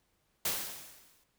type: noise with exponential decay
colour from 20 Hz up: white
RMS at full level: -30 dBFS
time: 0.45-1.24 s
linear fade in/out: 5 ms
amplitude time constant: 170 ms
effects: pink hiss -75 dBFS RMS until 1.38 s